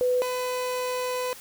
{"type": "tone pair in turn", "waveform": ["sine", "30% pulse"], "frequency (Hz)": [499, 501.9], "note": ["B4", "B4"], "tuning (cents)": [18, 28], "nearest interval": "unison", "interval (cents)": 10, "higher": "second", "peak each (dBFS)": [-20, -24], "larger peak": "first", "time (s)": [[0.01, 0.22], [0.22, 1.33]], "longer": "second", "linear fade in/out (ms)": 0, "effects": ["white hiss -45 dBFS RMS until 1.4 s"]}